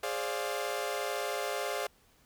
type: chord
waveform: sawtooth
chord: D half-diminished seventh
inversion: second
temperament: equal with one note detuned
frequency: 415.3 / 529.3 / 587.3 / 698.5 Hz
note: Ab4 / C5 / D5 / F5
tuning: 0 / +20 / 0 / 0 cents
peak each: -34 dBFS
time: 0.03-1.87 s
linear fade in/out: 5 ms
effects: pink hiss -65 dBFS RMS until 2.25 s